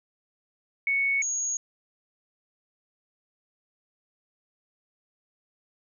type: tone pair in turn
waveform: sine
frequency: 2217 / 6643 Hz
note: C#7 / G#8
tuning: 0 / 0 cents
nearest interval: octave + perfect fifth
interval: 1900 cents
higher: second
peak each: -22 / -26 dBFS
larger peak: first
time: 0.87-1.22 / 1.22-1.57 s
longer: neither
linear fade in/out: 2 ms
effects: none